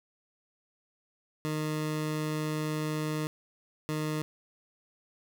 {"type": "tone bursts at uneven times", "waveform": "20% pulse", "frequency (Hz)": 154, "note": "D#3", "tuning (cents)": -17, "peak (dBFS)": -25, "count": 2, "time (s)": [[1.45, 3.27], [3.89, 4.22]], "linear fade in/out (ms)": 0, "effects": []}